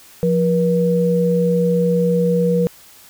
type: tone pair together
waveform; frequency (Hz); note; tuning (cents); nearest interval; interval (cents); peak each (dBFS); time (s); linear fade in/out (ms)
sine; 174.61 / 480.9; F3 / B4; 0 / -46; octave + tritone; 1754; -16; 0.23-2.67; 0
effects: white hiss -45 dBFS RMS until 3.09 s